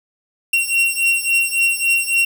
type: beating tone pair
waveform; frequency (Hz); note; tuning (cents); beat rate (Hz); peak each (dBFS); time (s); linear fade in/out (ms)
45% pulse; 2740 / 2743.6; F7 / F7; -34 / -31; 3.6; -18; 0.53-2.25; 5
effects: 7-bit